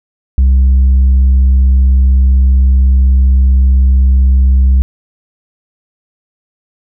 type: tone with tanh clipping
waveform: sine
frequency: 65.41 Hz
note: C2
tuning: in tune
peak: -5 dBFS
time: 0.38-4.82 s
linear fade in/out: 0 ms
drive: 2 dB
effects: none